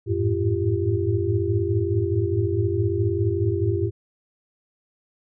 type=tone cluster; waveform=sine; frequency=91.2 / 105.8 / 110.5 / 342.8 / 394.2 Hz; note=F#2 / G#2 / A2 / F4 / G4; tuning=-24 / +33 / +8 / -32 / +10 cents; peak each=-26 dBFS; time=0.06-3.91 s; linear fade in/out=50 ms; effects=none

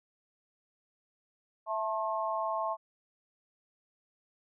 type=chord; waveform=sine; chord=A minor; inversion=second; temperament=equal with one note detuned; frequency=659.3 / 880 / 1074.1 Hz; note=E5 / A5 / C6; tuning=0 / 0 / +45 cents; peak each=-34 / -35 / -34 dBFS; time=1.66-2.77 s; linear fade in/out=50 ms; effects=none

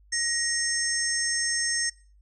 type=tone cluster; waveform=sine; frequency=1882 / 5400 / 6370 / 8330 Hz; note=A#6 / E8 / G8 / C9; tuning=+16 / +41 / +27 / -9 cents; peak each=-30 dBFS; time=0.12-1.9 s; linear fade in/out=10 ms; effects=noise-tail reverb RT60 0.4 s tail -23 dB re dry + added 50 Hz sine -54 dBFS peak until 2.21 s

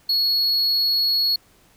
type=tone; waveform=triangle; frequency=4347 Hz; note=C#8; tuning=35 cents flat; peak=-16 dBFS; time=0.09-1.36 s; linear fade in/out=5 ms; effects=pink hiss -56 dBFS RMS until 1.76 s

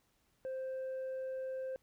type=tone with tanh clipping; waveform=triangle; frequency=523.3 Hz; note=C5; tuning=in tune; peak=-38 dBFS; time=0.45-1.76 s; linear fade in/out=0 ms; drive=7 dB; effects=pink hiss -75 dBFS RMS until 1.82 s

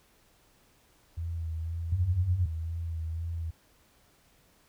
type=tone with vibrato; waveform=sine; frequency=82.41 Hz; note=E2; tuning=in tune; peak=-31 dBFS; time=1.17-3.51 s; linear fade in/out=10 ms; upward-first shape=sine; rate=2 Hz; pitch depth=36 cents each way
type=tone; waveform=sine; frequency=92.5 Hz; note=F#2; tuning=in tune; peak=-25 dBFS; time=1.92-2.46 s; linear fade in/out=5 ms
effects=pink hiss -64 dBFS RMS until 4.68 s

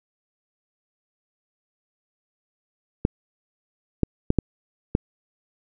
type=clicks; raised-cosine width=3 ms; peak=-5 dBFS; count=5; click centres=3.051 / 4.033 / 4.304 / 4.387 / 4.951 s; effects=none

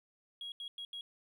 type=tone bursts at uneven times; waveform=triangle; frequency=3300 Hz; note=G#7; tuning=12 cents flat; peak=-38 dBFS; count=4; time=0.41-0.52 / 0.6-0.68 / 0.78-0.85 / 0.93-1.01 s; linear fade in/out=2 ms; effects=tanh soft clip ceiling -37 dBFS

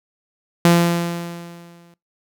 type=tone with exponential decay; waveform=sawtooth; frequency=171.3 Hz; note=F3; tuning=33 cents flat; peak=-5 dBFS; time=0.65-1.94 s; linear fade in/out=2 ms; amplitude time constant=280 ms; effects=noise-tail reverb RT60 0.2 s tail -23 dB re dry

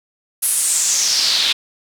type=noise with band-pass filter sweep; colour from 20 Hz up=pink; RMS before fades=-17 dBFS; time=0.42-1.53 s; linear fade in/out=10 ms; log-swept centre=11000 to 3500 Hz; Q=3.9; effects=none

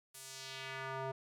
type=tone with band-pass filter sweep; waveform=square; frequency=133.4 Hz; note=C3; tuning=34 cents sharp; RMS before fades=-44 dBFS; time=0.14-1.12 s; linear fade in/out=10 ms; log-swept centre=11000 to 680 Hz; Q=1.3; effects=none

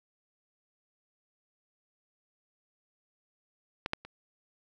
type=clicks; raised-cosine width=0.3 ms; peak=-16 / -13 / -29 dBFS; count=3; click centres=3.861 / 3.934 / 4.05 s; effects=none

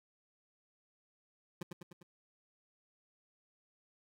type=tone with echo; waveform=25% pulse; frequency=174.5 Hz; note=F3; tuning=1 cent flat; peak=-34 dBFS; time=1.61-1.63 s; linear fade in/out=5 ms; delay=100 ms; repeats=4; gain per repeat=-4 dB; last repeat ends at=2.03 s; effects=none

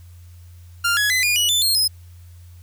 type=tone with pitch steps; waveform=sawtooth; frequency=1396.9 / 1680.5 / 2022 / 2432 / 2926 / 3520 / 4235 / 5094 Hz; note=F6 / G#6 / B6 / D#7 / F#7 / A7 / C8 / D#8; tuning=0 / +20 / +40 / -40 / -20 / 0 / +20 / +40 cents; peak=-13 dBFS; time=0.84-1.88 s; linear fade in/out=10 ms; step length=130 ms; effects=added 87 Hz sine -40 dBFS peak until 2.62 s + white hiss -57 dBFS RMS until 2.62 s

